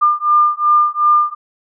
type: beating tone pair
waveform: sine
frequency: 1200 / 1202.7 Hz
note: D6 / D6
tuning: +37 / +41 cents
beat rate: 2.7 Hz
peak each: -13 dBFS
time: 0.01-1.35 s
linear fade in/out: 20 ms
effects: none